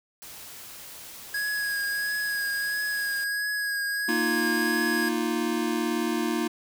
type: noise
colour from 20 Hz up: white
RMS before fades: -43 dBFS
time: 0.22-3.24 s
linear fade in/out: 0 ms
type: tone with vibrato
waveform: square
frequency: 1656 Hz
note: G#6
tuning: 5 cents flat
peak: -27 dBFS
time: 1.34-5.09 s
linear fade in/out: 5 ms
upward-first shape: triangle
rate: 1.5 Hz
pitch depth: 26 cents each way
type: chord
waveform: square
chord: Bb suspended fourth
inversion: none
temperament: equal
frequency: 233.1 / 311.1 / 349.2 Hz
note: Bb3 / Eb4 / F4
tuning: 0 / 0 / 0 cents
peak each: -30 dBFS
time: 4.08-6.48 s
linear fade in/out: 10 ms
effects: none